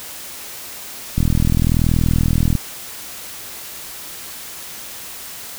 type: click train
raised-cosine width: 5 ms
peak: -4 dBFS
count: 57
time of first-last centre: 1.18-2.553 s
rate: 40.8 Hz
effects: white hiss -33 dBFS RMS until 5.58 s